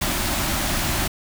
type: band-stop noise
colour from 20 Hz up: pink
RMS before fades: -23 dBFS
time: 0.01-1.08 s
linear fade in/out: 10 ms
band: 380 to 550 Hz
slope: 96 dB/octave
effects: none